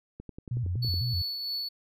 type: click train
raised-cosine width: 3 ms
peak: -28 dBFS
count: 9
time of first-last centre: 0.2-0.941 s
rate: 10.8 Hz
type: tone with vibrato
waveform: sine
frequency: 104.1 Hz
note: G#2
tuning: 5 cents sharp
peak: -27 dBFS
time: 0.51-1.22 s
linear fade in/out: 5 ms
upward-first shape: square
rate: 4 Hz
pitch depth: 270 cents each way
type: tone with tremolo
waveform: triangle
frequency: 4435 Hz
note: C#8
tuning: in tune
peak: -28 dBFS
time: 0.82-1.69 s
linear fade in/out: 10 ms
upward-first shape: triangle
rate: 3.1 Hz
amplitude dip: 40%
effects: none